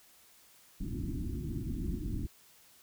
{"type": "low-pass noise", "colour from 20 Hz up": "pink", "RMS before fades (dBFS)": -36, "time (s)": [0.8, 2.27], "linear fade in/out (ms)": 10, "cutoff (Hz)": 350, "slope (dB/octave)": 96, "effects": ["white hiss -61 dBFS RMS until 2.82 s"]}